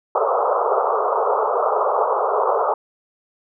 pink band-pass noise, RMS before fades -19 dBFS, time 0.15-2.74 s, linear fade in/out 5 ms, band 410 to 1300 Hz, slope 96 dB/octave, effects none

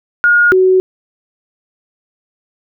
sine tone pair in turn, 1431 / 373.5 Hz, F6 / F#4, +42 / +16 cents, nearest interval octave + major seventh, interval 2326 cents, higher first, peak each -6 dBFS, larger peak neither, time 0.24-0.52 / 0.52-0.8 s, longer neither, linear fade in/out 0 ms, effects none

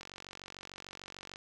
click train, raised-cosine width 0.2 ms, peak -28 dBFS, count 64, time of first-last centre 0.01-1.359 s, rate 46.7 Hz, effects 10-bit

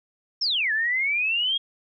sine exponential two-way sweep, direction down then up, 5588 to 1696 to 3297 Hz, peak -21 dBFS, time 0.41-1.58 s, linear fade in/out 10 ms, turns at 0.72 s, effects none

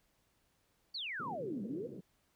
sine exponential two-way sweep, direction down then up, 4713 to 190 to 516 Hz, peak -38 dBFS, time 0.94-1.87 s, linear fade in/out 10 ms, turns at 1.63 s
pink band-pass noise, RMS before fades -47 dBFS, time 1.19-2.01 s, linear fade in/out 10 ms, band 130 to 490 Hz, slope 48 dB/octave
effects pink hiss -75 dBFS RMS until 2.35 s

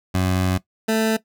20% pulse tone pair in turn, 92.5 / 221 Hz, F#2 / A3, 0 / +8 cents, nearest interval octave + minor third, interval 1508 cents, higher second, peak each -13 / -12 dBFS, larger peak second, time 0.14-0.58 / 0.88-1.17 s, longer first, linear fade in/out 10 ms, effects noise-tail reverb RT60 0.1 s tail -17 dB re dry

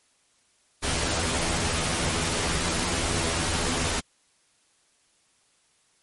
pink noise with comb filter, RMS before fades -26 dBFS, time 0.82-4.01 s, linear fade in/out 20 ms, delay 12 ms, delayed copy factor +0.8, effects white hiss -65 dBFS RMS until 6.02 s + MP3 48 kbps

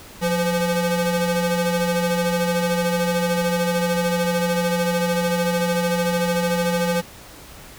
35% pulse ring-modulated tone, 343.4 Hz, F4, 29 cents flat, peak -14 dBFS, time 0.21-7.02 s, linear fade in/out 20 ms, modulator 165 Hz, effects pink hiss -42 dBFS RMS until 7.78 s

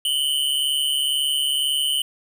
square tone pair together, 2945 / 3087 Hz, F#7 / G7, -9 / -27 cents, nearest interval minor second, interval 82 cents, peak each -23 dBFS, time 0.05-2.02 s, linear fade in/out 2 ms, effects none

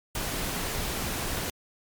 pink noise, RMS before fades -31 dBFS, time 0.15-1.5 s, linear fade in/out 2 ms, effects MP3 96 kbps

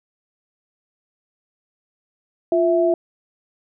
sine tone pair together, 349.3 / 659.3 Hz, F4 / E5, 0 / 0 cents, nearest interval major seventh, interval 1100 cents, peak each -17 dBFS, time 2.52-2.94 s, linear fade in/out 2 ms, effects none

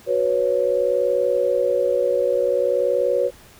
sine chord, F# suspended fourth, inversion none, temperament equal, 370 / 493.9 / 554.4 Hz, F#4 / B4 / C#5, 0 / 0 / 0 cents, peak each -25 / -20 / -20 dBFS, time 0.06-3.31 s, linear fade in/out 50 ms, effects pink hiss -48 dBFS RMS until 3.59 s

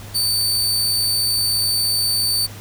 sawtooth tone, 4557 Hz, C#8, 47 cents sharp, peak -14 dBFS, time 0.14-2.47 s, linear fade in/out 20 ms, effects added 102 Hz sine -35 dBFS peak until 2.6 s + pink hiss -39 dBFS RMS until 2.6 s

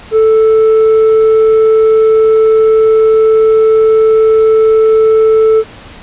triangle tone with tanh clipping, 440 Hz, A4, in tune, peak -5 dBFS, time 0.11-5.64 s, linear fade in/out 50 ms, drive 8 dB, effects pink hiss -33 dBFS RMS until 6.02 s + resampled to 8000 Hz

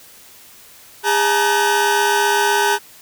40% pulse tone cluster, 407.2 / 862 / 938 / 1518 Hz, G#4 / A5 / A#5 / F#6, -34 / -36 / +11 / +44 cents, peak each -19 dBFS, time 1.03-2.79 s, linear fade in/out 50 ms, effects white hiss -44 dBFS RMS until 3.01 s

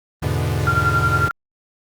45% pulse chord, E dominant seventh, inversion none, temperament equal, 82.41 / 103.83 / 123.47 / 146.83 Hz, E2 / G#2 / B2 / D3, 0 / 0 / 0 / 0 cents, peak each -24 dBFS, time 0.22-1.29 s, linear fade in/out 10 ms
sine tone with tremolo, 1383 Hz, F6, 17 cents flat, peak -14 dBFS, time 0.67-1.31 s, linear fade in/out 0 ms, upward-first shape sine, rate 11 Hz, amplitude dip 70%
effects Opus 32 kbps

